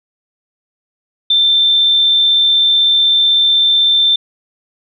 sine tone, 3562 Hz, A7, 21 cents sharp, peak -8 dBFS, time 1.3-4.16 s, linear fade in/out 5 ms, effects none

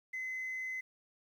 sine tone, 2041 Hz, C7, 44 cents flat, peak -35 dBFS, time 0.13-0.81 s, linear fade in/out 10 ms, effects tanh soft clip ceiling -34 dBFS + 11-bit

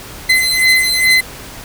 30% pulse beating tone pair, 2042 / 2044.4 Hz, C7 / C7, -43 / -41 cents, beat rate 2.4 Hz, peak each -10 dBFS, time 0.29-1.21 s, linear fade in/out 10 ms, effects pink hiss -32 dBFS RMS until 1.64 s

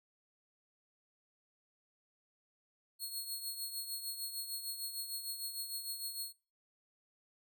15% pulse tone with tremolo, 4310 Hz, C#8, 49 cents flat, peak -30 dBFS, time 2.99-6.33 s, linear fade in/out 50 ms, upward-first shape triangle, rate 6.6 Hz, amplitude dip 65%, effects noise-tail reverb RT60 0.3 s tail -19 dB re dry

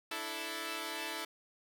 5% pulse chord, D suspended second, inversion none, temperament equal, 293.7 / 329.6 / 440 Hz, D4 / E4 / A4, 0 / 0 / 0 cents, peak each -34 / -29 / -31 dBFS, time 0.11-1.25 s, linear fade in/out 5 ms, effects none

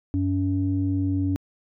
sine tone pair together, 94.04 / 282.7 Hz, F#2 / C#4, +29 / +34 cents, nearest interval octave + perfect fifth, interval 1905 cents, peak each -23 dBFS, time 0.14-1.36 s, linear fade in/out 0 ms, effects tanh soft clip ceiling -13 dBFS

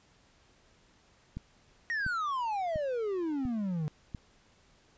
click train, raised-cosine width 5 ms, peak -25 dBFS, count 5, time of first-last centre 1.37-4.148 s, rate 1.44 Hz
triangle exponential sweep, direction down, 1899 to 146.83 Hz, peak -28 dBFS, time 1.9-3.88 s, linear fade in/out 0 ms
effects pink hiss -64 dBFS RMS until 4.97 s + resampled to 16000 Hz

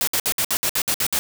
white noise bursts, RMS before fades -21 dBFS, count 10, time 0.01-1.19 s, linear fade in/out 0 ms, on 64 ms, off 60 ms, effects none

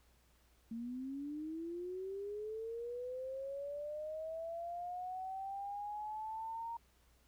sine linear sweep, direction up, 224.4 to 932.3 Hz, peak -40 dBFS, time 0.71-6.77 s, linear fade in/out 5 ms, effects added 60 Hz sine -69 dBFS peak until 7.27 s + pink hiss -72 dBFS RMS until 7.27 s

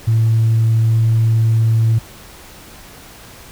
sine tone, 112.6 Hz, A2, 40 cents sharp, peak -9 dBFS, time 0.07-1.99 s, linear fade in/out 10 ms, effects tanh soft clip ceiling -7 dBFS + pink hiss -39 dBFS RMS until 3.51 s

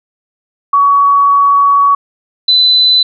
sine tone pair in turn, 1127 / 4009 Hz, C#6 / B7, +28 / +25 cents, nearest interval octave + minor seventh, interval 2197 cents, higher second, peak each -5 dBFS, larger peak neither, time 0.73-1.95 / 2.48-3.03 s, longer first, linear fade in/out 5 ms, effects none

